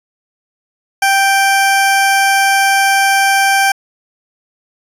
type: tone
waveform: 20% pulse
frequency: 784 Hz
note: G5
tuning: in tune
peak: -4 dBFS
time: 1.02-3.72 s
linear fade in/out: 5 ms
effects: resampled to 32000 Hz